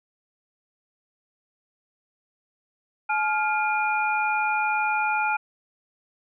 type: tone cluster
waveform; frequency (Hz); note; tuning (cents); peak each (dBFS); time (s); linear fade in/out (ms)
sine; 854 / 1401 / 2419; G#5 / F6 / D#7; +48 / +5 / -49; -24 / -26 / -28; 3.09-5.37; 10
effects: none